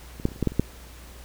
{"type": "clicks", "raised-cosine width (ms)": 3, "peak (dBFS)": [-25, -8, -26, -28, -29, -10, -8, -24, -6], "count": 9, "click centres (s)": [0.199, 0.254, 0.287, 0.318, 0.361, 0.427, 0.473, 0.52, 0.596], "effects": ["added 60 Hz sine -44 dBFS peak until 1.24 s", "pink hiss -48 dBFS RMS until 1.24 s"]}